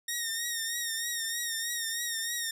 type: tone with vibrato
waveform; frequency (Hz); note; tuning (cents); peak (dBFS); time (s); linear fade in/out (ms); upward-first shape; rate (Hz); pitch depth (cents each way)
10% pulse; 1853; A#6; -11; -22; 0.08-2.51; 5; triangle; 3.2; 60
effects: none